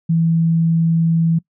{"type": "tone", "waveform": "sine", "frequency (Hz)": 164.81, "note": "E3", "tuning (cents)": 0, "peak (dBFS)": -12, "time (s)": [0.09, 1.39], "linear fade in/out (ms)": 10, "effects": ["noise-tail reverb RT60 0.1 s tail -23 dB re dry"]}